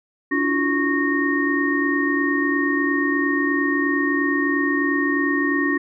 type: tone cluster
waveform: sine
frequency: 287 / 330 / 358.4 / 1101 / 1850 Hz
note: D4 / E4 / F4 / C#6 / A#6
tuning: -40 / +2 / +45 / -12 / -14 cents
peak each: -21 / -29 / -26 / -29 / -22 dBFS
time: 0.31-5.78 s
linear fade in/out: 10 ms
effects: none